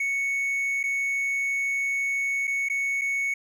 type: tone with dropouts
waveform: triangle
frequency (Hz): 2217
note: C#7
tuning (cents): 0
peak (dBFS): -22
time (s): 0-3.34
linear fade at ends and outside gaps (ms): 5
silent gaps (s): 0.831-0.837 / 2.472-2.476 / 2.687-2.698 / 3.013-3.016
effects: none